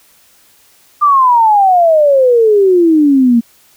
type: exponential sweep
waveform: sine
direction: down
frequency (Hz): 1207 to 227.8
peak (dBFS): -5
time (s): 1.01-3.41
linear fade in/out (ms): 20
effects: white hiss -48 dBFS RMS until 3.76 s